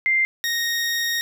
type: tone pair in turn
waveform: sine / 20% pulse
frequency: 2093 / 1864.7 Hz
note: C7 / A#6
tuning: 0 / 0 cents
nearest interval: major second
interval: 200 cents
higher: first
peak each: -16 dBFS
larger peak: neither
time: 0.06-0.25 / 0.44-1.21 s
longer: second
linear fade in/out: 0 ms
effects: none